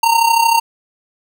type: tone with amplitude modulation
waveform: square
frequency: 920 Hz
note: A#5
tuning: 23 cents flat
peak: -8 dBFS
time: 0.03-0.6 s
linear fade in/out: 5 ms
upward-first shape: sine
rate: 33 Hz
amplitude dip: 65%
effects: none